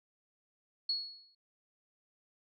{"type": "tone with exponential decay", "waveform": "sine", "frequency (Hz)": 4351, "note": "C#8", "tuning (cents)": -33, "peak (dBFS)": -28, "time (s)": [0.89, 1.35], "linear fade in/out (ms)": 5, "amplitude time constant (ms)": 100, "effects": []}